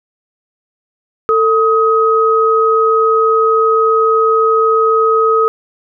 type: tone pair together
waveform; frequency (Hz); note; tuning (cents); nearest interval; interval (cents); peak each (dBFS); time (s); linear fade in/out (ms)
sine; 446.5 / 1262.9; A4 / D#6; +25 / +25; octave + tritone; 1800; -11; 1.29-5.48; 0
effects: none